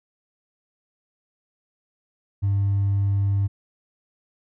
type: tone with hard clipping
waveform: triangle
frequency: 99.4 Hz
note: G2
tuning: 25 cents sharp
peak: -18 dBFS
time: 2.42-3.48 s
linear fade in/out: 20 ms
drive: 2 dB
effects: none